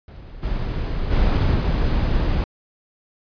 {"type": "noise with level steps", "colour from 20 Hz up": "brown", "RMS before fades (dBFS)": [-38, -24, -17, -19], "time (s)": [0.08, 2.44], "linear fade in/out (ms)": 2, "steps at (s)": [0.42, 1.1, 1.54], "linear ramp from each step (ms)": 20, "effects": ["resampled to 11025 Hz"]}